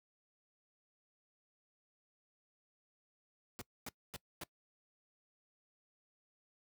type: noise bursts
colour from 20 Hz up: pink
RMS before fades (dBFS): -44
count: 4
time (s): 3.59-4.436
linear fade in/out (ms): 0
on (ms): 24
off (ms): 250
effects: noise-tail reverb RT60 0.1 s tail -22 dB re dry + high-pass 80 Hz 12 dB/octave